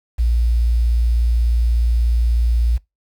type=tone with quantisation; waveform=sine; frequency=58.27 Hz; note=A#1; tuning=in tune; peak=-13 dBFS; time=0.18-2.78 s; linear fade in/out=20 ms; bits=7; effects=noise-tail reverb RT60 0.2 s tail -23 dB re dry